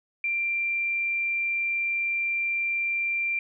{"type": "tone", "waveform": "sine", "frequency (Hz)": 2367, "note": "D7", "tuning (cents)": 13, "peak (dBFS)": -24, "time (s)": [0.24, 3.39], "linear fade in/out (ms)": 2, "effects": []}